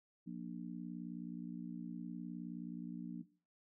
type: harmonic tone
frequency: 59.3 Hz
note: A#1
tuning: 30 cents sharp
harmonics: 3 / 4 / 5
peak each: -45 / -47 / -49 dBFS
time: 0.26-3.23 s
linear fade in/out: 20 ms
effects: noise-tail reverb RT60 0.4 s tail -17 dB re dry